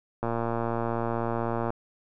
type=click train; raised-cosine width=1 ms; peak=-15 dBFS; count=172; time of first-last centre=0.23-1.704 s; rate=116 Hz; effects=none